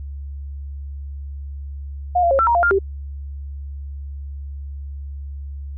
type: tone with pitch steps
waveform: sine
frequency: 716 / 686 / 543 / 1343 / 942 / 693 / 1401 / 390.7 Hz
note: F5 / F5 / C#5 / E6 / A#5 / F5 / F6 / G4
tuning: +43 / -31 / -36 / +32 / +18 / -14 / +5 / -6 cents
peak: -13 dBFS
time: 2.15-2.79 s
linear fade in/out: 10 ms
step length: 80 ms
effects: added 70 Hz sine -28 dBFS peak until 5.77 s